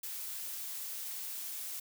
blue noise, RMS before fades -41 dBFS, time 0.03-1.8 s, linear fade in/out 5 ms, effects none

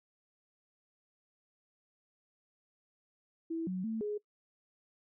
sine tone with pitch steps, 328.2 / 184.9 / 222.6 / 417.6 Hz, E4 / F#3 / A3 / G#4, -8 / -1 / +20 / +10 cents, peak -33 dBFS, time 3.5-4.18 s, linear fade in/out 10 ms, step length 170 ms, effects noise-tail reverb RT60 0.1 s tail -22 dB re dry

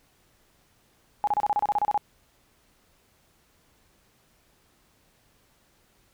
sine tone bursts, 830.6 Hz, G#5, in tune, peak -20 dBFS, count 12, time 1.24-1.977 s, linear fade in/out 0 ms, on 33 ms, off 31 ms, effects pink hiss -64 dBFS RMS until 6.13 s

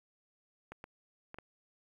clicks, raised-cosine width 0.5 ms, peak -30 dBFS, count 4, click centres 0.72 / 0.841 / 1.344 / 1.386 s, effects 10-bit

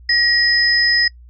sine tone pair together, 1900 / 5060 Hz, A#6 / D#8, +33 / +28 cents, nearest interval octave + perfect fourth, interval 1695 cents, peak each -15 dBFS, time 0.09-1.08 s, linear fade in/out 5 ms, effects noise-tail reverb RT60 0.1 s tail -25 dB re dry + added 60 Hz sine -39 dBFS peak until 1.29 s

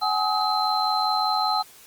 sine tone cluster, 755 / 840 / 1269 / 4097 Hz, F#5 / G#5 / D#6 / C8, +35 / +19 / +34 / -37 cents, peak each -26 / -25 / -26 / -27 dBFS, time 0.01-1.63 s, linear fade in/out 20 ms, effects white hiss -49 dBFS RMS until 1.86 s + Opus 24 kbps

